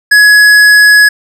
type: tone with tanh clipping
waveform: triangle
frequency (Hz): 1683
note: G#6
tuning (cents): +23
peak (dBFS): -3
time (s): 0.11-1.09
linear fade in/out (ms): 10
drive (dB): 18
effects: none